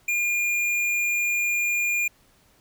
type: tone with tanh clipping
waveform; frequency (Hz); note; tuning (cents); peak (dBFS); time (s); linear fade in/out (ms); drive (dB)
sine; 2414; D7; +47; -23; 0.08-2.08; 5; 15
effects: pink hiss -60 dBFS RMS until 2.6 s